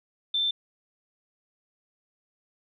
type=tone; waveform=sine; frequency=3554 Hz; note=A7; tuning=17 cents sharp; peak=-23 dBFS; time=0.34-0.51 s; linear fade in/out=5 ms; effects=none